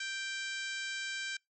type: harmonic tone with a mistuned harmonic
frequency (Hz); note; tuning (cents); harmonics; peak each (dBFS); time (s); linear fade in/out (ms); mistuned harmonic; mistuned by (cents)
784; G5; 0; 2 / 3 / 4 / 5 / 6 / 7 / 8 / 9 / 10; -39 / -43 / -45 / -47 / -49 / -50 / -51 / -52 / -53; 0-1.37; 5; 7; -18
effects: noise-tail reverb RT60 0.2 s tail -26 dB re dry